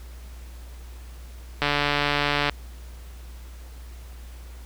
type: click train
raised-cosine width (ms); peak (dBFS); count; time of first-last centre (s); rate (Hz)
0.3; -6; 128; 1.62-2.496; 145
effects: added 60 Hz sine -38 dBFS peak until 4.65 s + pink hiss -51 dBFS RMS until 4.65 s